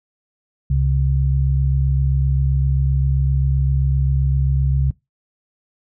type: tone pair together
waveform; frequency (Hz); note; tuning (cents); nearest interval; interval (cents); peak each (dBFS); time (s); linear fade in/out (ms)
sine; 67.65 / 135.3; C#2 / C#3; -42 / -42; octave; 1200; -17; 0.7-4.91; 5
effects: noise-tail reverb RT60 0.2 s tail -21 dB re dry